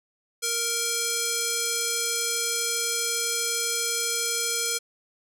square tone with band-pass filter, 466.2 Hz, A#4, in tune, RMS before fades -27 dBFS, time 0.42-4.79 s, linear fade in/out 20 ms, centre 7600 Hz, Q 1.1, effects none

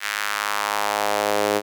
sawtooth tone with high-pass filter sweep, 103.7 Hz, G#2, 2 cents flat, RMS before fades -23 dBFS, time 0-1.62 s, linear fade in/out 50 ms, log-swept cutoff 1800 to 420 Hz, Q 1.8, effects none

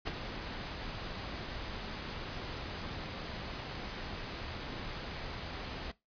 pink noise with ADSR envelope, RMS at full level -33 dBFS, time 0.05-5.92 s, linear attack 25 ms, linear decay 19 ms, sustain -8 dB, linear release 12 ms, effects noise-tail reverb RT60 0.2 s tail -19 dB re dry + resampled to 11025 Hz

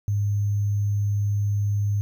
sine tone with sample-and-hold, 102.3 Hz, G#2, 26 cents flat, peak -20 dBFS, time 0.08-2.01 s, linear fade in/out 0 ms, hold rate 6300 Hz, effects none

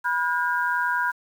sine tone cluster, 978 / 1436 / 1606 Hz, B5 / F6 / G6, -17 / +48 / +41 cents, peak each -25 / -26 / -26 dBFS, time 0.04-1.12 s, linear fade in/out 20 ms, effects 8-bit

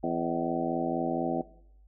harmonic tone with a mistuned harmonic, 84.2 Hz, E2, 37 cents sharp, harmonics 2 / 3 / 4 / 5 / 6 / 7 / 8 / 9, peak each -38 / -33 / -33 / -39 / -38 / -39 / -35 / -35 dBFS, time 0.03-1.42 s, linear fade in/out 10 ms, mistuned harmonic 8, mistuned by -76 cents, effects noise-tail reverb RT60 0.7 s tail -18 dB re dry + added 50 Hz sine -54 dBFS peak until 1.87 s

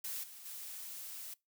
blue noise with level steps, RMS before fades -41 / -52 / -46 dBFS, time 0.04-1.34 s, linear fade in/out 5 ms, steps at 0.23 / 0.45 s, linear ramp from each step 10 ms, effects noise-tail reverb RT60 0.2 s tail -22 dB re dry

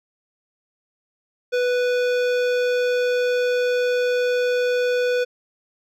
sine tone with hard clipping, 493.9 Hz, B4, in tune, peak -20 dBFS, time 1.52-5.25 s, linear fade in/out 20 ms, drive 16 dB, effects none

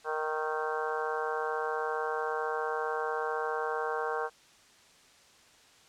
harmonic tone with a mistuned harmonic, 155.56 Hz, D#3, in tune, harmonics 3 / 4 / 5 / 6 / 7 / 8 / 9 / 10, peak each -34 / -41 / -37 / -40 / -38 / -44 / -41 / -39 dBFS, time 0.04-4.3 s, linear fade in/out 50 ms, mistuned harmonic 9, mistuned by -32 cents, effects white hiss -59 dBFS RMS until 5.88 s + low-pass 7000 Hz 12 dB/octave

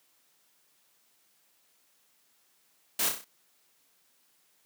white noise with echo, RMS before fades -28 dBFS, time 2.99-3.09 s, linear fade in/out 5 ms, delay 31 ms, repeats 5, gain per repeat -5 dB, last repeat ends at 3.245 s, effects white hiss -68 dBFS RMS until 4.65 s + high-pass 150 Hz 12 dB/octave

